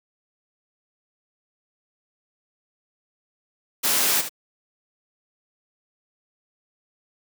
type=noise with echo; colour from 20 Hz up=white; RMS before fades=-21 dBFS; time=3.83-4.22 s; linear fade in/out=20 ms; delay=74 ms; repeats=1; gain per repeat=-10 dB; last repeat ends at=4.294 s; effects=high-pass 200 Hz 12 dB/octave